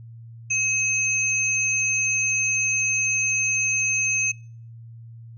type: tone pair together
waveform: sine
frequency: 2562 / 6294 Hz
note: E7 / G8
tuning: -50 / +6 cents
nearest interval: octave + major third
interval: 1556 cents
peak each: -22 / -24 dBFS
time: 0.5-4.32 s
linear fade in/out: 10 ms
effects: noise-tail reverb RT60 0.5 s tail -26 dB re dry + added 115 Hz sine -39 dBFS peak until 5.37 s